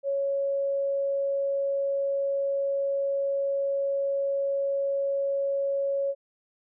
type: tone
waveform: sine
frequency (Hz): 554.4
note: C#5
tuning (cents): 0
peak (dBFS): -24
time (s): 0.03-6.15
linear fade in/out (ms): 50
effects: none